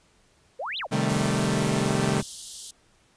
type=exponential two-way sweep; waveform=sine; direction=up then down; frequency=460.4 to 4186 to 460.4 Hz; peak=-29 dBFS; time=0.59-0.87 s; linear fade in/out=10 ms; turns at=0.78 s
type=chord; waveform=sawtooth; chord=A half-diminished seventh; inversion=first; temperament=equal with one note detuned; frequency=130.81 / 153.87 / 196 / 220 Hz; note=C3 / Eb3 / G3 / A3; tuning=0 / -19 / 0 / 0 cents; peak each=-24 dBFS; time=0.91-2.22 s; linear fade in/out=20 ms
type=high-pass noise; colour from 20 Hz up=white; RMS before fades=-37 dBFS; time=1.09-2.71 s; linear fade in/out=5 ms; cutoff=3000 Hz; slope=96 dB/octave
type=click train; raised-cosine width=5 ms; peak=-28 dBFS; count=25; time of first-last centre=1.12-2.226 s; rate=21.7 Hz
effects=pink hiss -62 dBFS RMS until 3.16 s + resampled to 22050 Hz